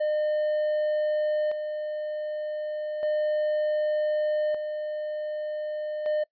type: tone with tremolo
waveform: triangle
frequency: 607 Hz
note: D#5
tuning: 43 cents flat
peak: -21 dBFS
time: 0-6.24 s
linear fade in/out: 10 ms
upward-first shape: square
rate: 0.33 Hz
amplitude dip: 50%
effects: noise-tail reverb RT60 0.1 s tail -23 dB re dry + resampled to 11025 Hz